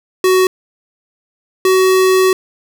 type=tone pair in turn; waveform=square; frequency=372.5 / 375.3 Hz; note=F#4 / F#4; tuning=+12 / +25 cents; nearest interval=unison; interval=13 cents; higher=second; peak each=-9 dBFS; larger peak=neither; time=0.24-0.47 / 1.65-2.33 s; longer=second; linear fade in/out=2 ms; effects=none